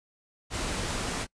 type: low-pass noise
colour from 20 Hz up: pink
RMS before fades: -32 dBFS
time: 0.5-1.27 s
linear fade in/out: 50 ms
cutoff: 9600 Hz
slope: 48 dB/octave
effects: noise-tail reverb RT60 0.1 s tail -24 dB re dry